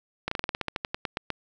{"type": "slowing click train", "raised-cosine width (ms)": 0.3, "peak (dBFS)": -12, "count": 15, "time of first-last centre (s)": [0.28, 1.303], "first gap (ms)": 34, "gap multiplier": 1.11, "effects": []}